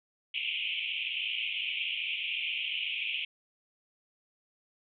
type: band-pass noise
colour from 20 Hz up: white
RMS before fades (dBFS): -34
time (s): 0.34-3.25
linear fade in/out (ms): 5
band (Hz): 2300 to 3200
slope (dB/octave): 96
effects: none